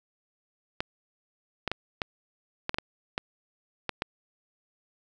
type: clicks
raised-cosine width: 0.3 ms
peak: -12 dBFS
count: 10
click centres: 0.805 / 1.677 / 1.716 / 2.018 / 2.694 / 2.744 / 2.785 / 3.179 / 3.893 / 4.021 s
effects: none